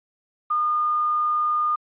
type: tone with quantisation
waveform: sine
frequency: 1218 Hz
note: D#6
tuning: 37 cents flat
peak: -19 dBFS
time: 0.5-1.76 s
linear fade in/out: 10 ms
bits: 8
effects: resampled to 8000 Hz